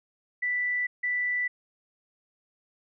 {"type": "tone pair in turn", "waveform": "sine", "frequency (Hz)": [1975.5, 1975.5], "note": ["B6", "B6"], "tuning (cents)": [0, 0], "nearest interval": "unison", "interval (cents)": 0, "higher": "neither", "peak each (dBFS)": -25, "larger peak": "neither", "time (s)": [[0.42, 0.87], [1.03, 1.48]], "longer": "neither", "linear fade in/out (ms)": 10, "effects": []}